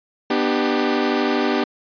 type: chord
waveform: sawtooth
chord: G major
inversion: first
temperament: equal with one note detuned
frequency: 246.9 / 299.3 / 392 Hz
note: B3 / D4 / G4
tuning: 0 / +33 / 0 cents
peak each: -18 dBFS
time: 0.3-1.64 s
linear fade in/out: 5 ms
effects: resampled to 11025 Hz